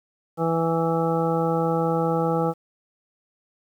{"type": "harmonic tone", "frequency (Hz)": 164.81, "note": "E3", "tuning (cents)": 0, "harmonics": [1, 2, 3, 4, 5, 7, 8], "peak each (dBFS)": [-25, -28, -24, -34, -27, -36, -32], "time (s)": [0.37, 2.54], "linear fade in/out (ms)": 50, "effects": ["9-bit"]}